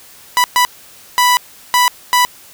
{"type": "tone bursts at uneven times", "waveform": "sawtooth", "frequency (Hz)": 987.8, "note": "B5", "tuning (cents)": 0, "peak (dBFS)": -5, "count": 5, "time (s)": [[0.37, 0.44], [0.56, 0.65], [1.18, 1.37], [1.74, 1.88], [2.13, 2.25]], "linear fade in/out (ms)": 0, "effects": ["white hiss -41 dBFS RMS until 2.53 s"]}